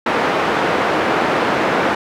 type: band-pass noise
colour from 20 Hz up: pink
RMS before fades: -17 dBFS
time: 0.06-1.95 s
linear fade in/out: 5 ms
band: 310 to 1800 Hz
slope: 12 dB/octave
effects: none